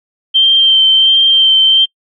sine tone with vibrato, 3136 Hz, G7, in tune, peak -5 dBFS, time 0.34-1.86 s, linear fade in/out 20 ms, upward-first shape sine, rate 1.4 Hz, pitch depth 16 cents each way, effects noise-tail reverb RT60 0.1 s tail -26 dB re dry

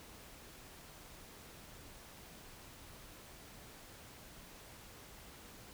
silence, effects pink hiss -55 dBFS RMS until 5.73 s

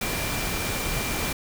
sine tone in noise, 2367 Hz, D7, 13 cents sharp, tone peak -35 dBFS, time 0.01-1.33 s, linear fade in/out 5 ms, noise pink, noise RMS -28 dBFS, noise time 0.01-1.33 s, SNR -10 dB, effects none

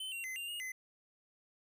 square tone with pitch steps, 3060 / 2749 / 2049 / 2787 / 2859 / 2039 Hz, G7 / F7 / C7 / F7 / F7 / C7, -42 / -28 / -37 / -4 / +40 / -45 cents, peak -40 dBFS, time 0-0.72 s, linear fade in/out 5 ms, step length 120 ms, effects none

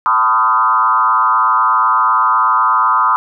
sine tone with frequency modulation, 1130 Hz, C#6, 33 cents sharp, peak -9 dBFS, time 0.06-3.16 s, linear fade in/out 0 ms, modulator 117 Hz, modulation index 1.8, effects none

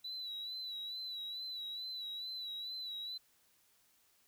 triangle tone with vibrato, 3951 Hz, B7, in tune, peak -38 dBFS, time 0.04-3.18 s, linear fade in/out 10 ms, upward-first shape sine, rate 2.3 Hz, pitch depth 51 cents each way, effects tanh soft clip ceiling -37 dBFS + white hiss -71 dBFS RMS until 4.27 s

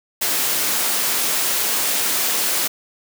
white high-pass noise, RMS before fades -20 dBFS, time 0.21-2.68 s, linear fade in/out 10 ms, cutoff 200 Hz, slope 12 dB/octave, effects none

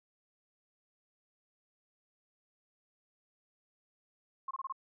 sine tone bursts, 1072 Hz, C6, 42 cents sharp, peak -35 dBFS, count 5, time 4.48-4.725 s, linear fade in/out 5 ms, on 29 ms, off 25 ms, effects none

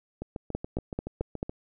two click trains, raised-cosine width 2 ms, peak -21 / -16 dBFS, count 10 / 5, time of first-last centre 0.22-1.495 / 0.55-1.429 s, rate 7.06 / 4.55 Hz, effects none

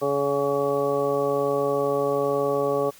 harmonic tone with a mistuned harmonic, 141.2 Hz, C#3, 32 cents sharp, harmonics 1 / 2 / 3 / 4 / 5 / 6 / 8, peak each -35 / -32 / -24 / -25 / -34 / -35 / -30 dBFS, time 0.01-2.91 s, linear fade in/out 20 ms, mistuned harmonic 6, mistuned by -30 cents, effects white hiss -50 dBFS RMS until 2.99 s

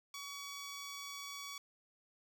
10% pulse tone, 1131 Hz, C#6, 34 cents sharp, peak -36 dBFS, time 0.14-1.58 s, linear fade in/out 2 ms, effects none

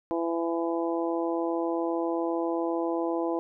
harmonic tone, 167.5 Hz, E3, 28 cents sharp, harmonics 2 / 3 / 4 / 5 / 6, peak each -28 / -32 / -34 / -36 / -38 dBFS, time 0.11-3.39 s, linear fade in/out 0 ms, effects none

